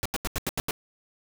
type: noise bursts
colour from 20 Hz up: pink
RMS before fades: -28 dBFS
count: 7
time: 0.03-0.709 s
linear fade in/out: 0 ms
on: 25 ms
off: 84 ms
effects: none